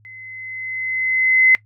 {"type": "tone with level ramp", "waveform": "sine", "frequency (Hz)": 2046, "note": "C7", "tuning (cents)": -39, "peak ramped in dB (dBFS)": [-36, -7], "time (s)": [0.05, 1.55], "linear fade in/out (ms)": 0, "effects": ["noise-tail reverb RT60 0.1 s tail -21 dB re dry", "added 106 Hz sine -51 dBFS peak until 1.65 s"]}